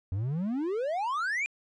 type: exponential sweep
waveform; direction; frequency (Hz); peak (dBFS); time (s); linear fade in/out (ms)
triangle; up; 89.3 to 2469; -26; 0.12-1.46; 0
effects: resampled to 22050 Hz